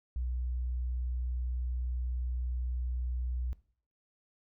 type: tone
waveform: sine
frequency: 61.74 Hz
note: B1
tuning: in tune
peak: -30 dBFS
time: 0.16-3.53 s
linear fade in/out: 0 ms
effects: noise-tail reverb RT60 0.5 s tail -19 dB re dry + tanh soft clip ceiling -27 dBFS